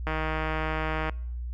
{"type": "click train", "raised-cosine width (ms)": 0.5, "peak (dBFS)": -15, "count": 162, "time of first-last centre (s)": [0.07, 1.095], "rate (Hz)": 157, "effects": ["noise-tail reverb RT60 0.7 s tail -25 dB re dry", "added 60 Hz sine -31 dBFS peak until 1.53 s"]}